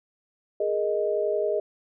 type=chord; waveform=sine; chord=Ab suspended second; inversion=none; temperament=equal; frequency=415.3 / 466.2 / 622.3 Hz; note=Ab4 / Bb4 / Eb5; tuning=0 / 0 / 0 cents; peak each=-26 / -30 / -26 dBFS; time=0.6-1.6 s; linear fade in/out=5 ms; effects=none